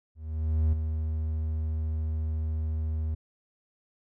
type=tone with ADSR envelope; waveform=triangle; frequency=78.5 Hz; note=D#2; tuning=16 cents sharp; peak=-18 dBFS; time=0.15-3.15 s; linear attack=580 ms; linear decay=4 ms; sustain=-7 dB; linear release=10 ms; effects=none